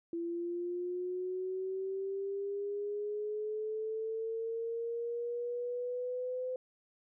sine linear sweep, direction up, 336.6 to 511 Hz, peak -34 dBFS, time 0.13-6.56 s, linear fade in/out 2 ms, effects none

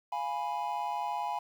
triangle chord, F diminished, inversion none, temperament equal, 698.5 / 830.6 / 987.8 Hz, F5 / Ab5 / Cb6, 0 / 0 / 0 cents, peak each -37 / -32 / -34 dBFS, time 0.12-1.39 s, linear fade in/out 5 ms, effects 10-bit

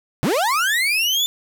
35% pulse linear sweep, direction up, 109.2 to 3547 Hz, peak -15 dBFS, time 0.23-1.26 s, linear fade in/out 0 ms, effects none

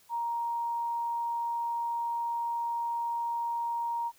sine tone, 937 Hz, A#5, 9 cents sharp, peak -29 dBFS, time 0.09-4.12 s, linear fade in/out 50 ms, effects white hiss -62 dBFS RMS until 4.18 s

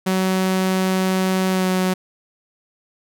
sawtooth tone with pitch glide, 187.7 to 185.44 Hz, F#3 to F#3, +25 to +4 cents, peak -13 dBFS, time 0.06-1.94 s, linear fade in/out 10 ms, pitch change -21 cents, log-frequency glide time 1.5-1.67 s, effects none

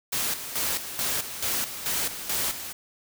white noise with tremolo, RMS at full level -27 dBFS, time 0.12-2.73 s, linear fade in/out 10 ms, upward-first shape square, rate 2.3 Hz, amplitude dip 65%, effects none

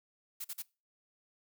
blue noise bursts, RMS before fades -40 dBFS, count 3, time 0.4-0.624 s, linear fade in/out 10 ms, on 46 ms, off 43 ms, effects noise-tail reverb RT60 0.3 s tail -23 dB re dry

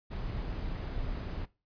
brown noise, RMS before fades -36 dBFS, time 0.1-1.46 s, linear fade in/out 20 ms, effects noise-tail reverb RT60 0.3 s tail -20 dB re dry + resampled to 11025 Hz

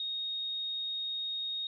sine tone, 3729 Hz, A#7, in tune, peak -33 dBFS, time 0-1.67 s, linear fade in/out 2 ms, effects none

